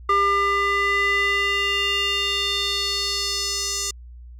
square tone with band-pass filter sweep, 399.9 Hz, G4, 35 cents sharp, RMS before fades -22 dBFS, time 0.09-3.91 s, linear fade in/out 5 ms, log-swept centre 1300 to 6400 Hz, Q 3, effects added 60 Hz sine -38 dBFS peak until 4.39 s

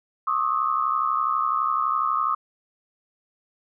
sine tone cluster, 1086 / 1209 / 1281 Hz, C#6 / D6 / E6, -36 / +50 / -50 cents, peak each -25 dBFS, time 0.27-2.35 s, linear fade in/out 5 ms, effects none

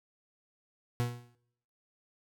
40% pulse tone with exponential decay, 120.7 Hz, B2, 39 cents flat, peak -25 dBFS, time 1-1.35 s, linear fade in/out 0 ms, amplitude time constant 74 ms, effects noise-tail reverb RT60 0.8 s tail -23 dB re dry

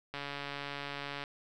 click train, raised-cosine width 0.3 ms, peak -23 dBFS, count 157, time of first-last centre 0.14-1.239 s, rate 142 Hz, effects none

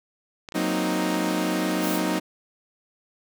clicks, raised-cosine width 0.2 ms, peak -20 dBFS, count 2, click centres 0.488 / 0.522 s
sawtooth chord, C half-diminished seventh, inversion second, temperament equal, 185 / 233.1 / 261.6 / 311.1 Hz, Gb3 / Bb3 / C4 / Eb4, 0 / 0 / 0 / 0 cents, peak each -24 / -27 / -27 / -22 dBFS, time 0.54-2.2 s, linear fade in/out 20 ms
blue noise, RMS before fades -33 dBFS, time 1.8-2.01 s, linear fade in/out 50 ms
effects none

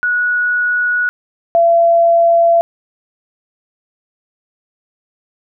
sine tone pair in turn, 1463 / 677 Hz, F#6 / E5, -20 / +46 cents, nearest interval octave + minor second, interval 1334 cents, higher first, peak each -12 / -7 dBFS, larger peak second, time 0.03-1.09 / 1.55-2.61 s, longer neither, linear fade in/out 0 ms, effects none

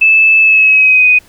sine tone with pitch glide, 2622 to 2495 Hz, E7 to D#7, -10 to +4 cents, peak -4 dBFS, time 0.01-1.19 s, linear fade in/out 10 ms, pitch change -86 cents, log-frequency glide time 0.4-1.08 s, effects pink hiss -45 dBFS RMS until 1.28 s

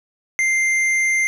sine tone with hard clipping, 2093 Hz, C7, in tune, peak -17 dBFS, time 0.39-1.27 s, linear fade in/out 0 ms, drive 8 dB, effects none

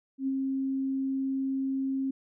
sine tone with ADSR envelope, 268.1 Hz, C4, 42 cents sharp, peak -25 dBFS, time 0.18-2.11 s, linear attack 92 ms, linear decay 39 ms, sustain -2 dB, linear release 7 ms, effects none

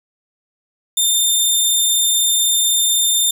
15% pulse tone, 3608 Hz, A7, 43 cents sharp, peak -6 dBFS, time 0.97-3.31 s, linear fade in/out 5 ms, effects none

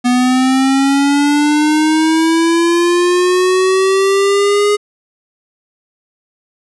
square linear sweep, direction up, 244.7 to 415.3 Hz, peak -10 dBFS, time 0.04-4.77 s, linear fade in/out 20 ms, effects resampled to 24000 Hz

